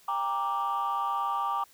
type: chord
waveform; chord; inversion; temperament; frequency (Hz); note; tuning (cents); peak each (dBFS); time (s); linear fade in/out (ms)
sine; G minor; none; equal with one note detuned; 796.3 / 932.3 / 1174.7; G5 / Bb5 / D6; +27 / 0 / 0; -31 / -31 / -28; 0.08-1.64; 5
effects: tanh soft clip ceiling -22 dBFS + white hiss -59 dBFS RMS until 1.73 s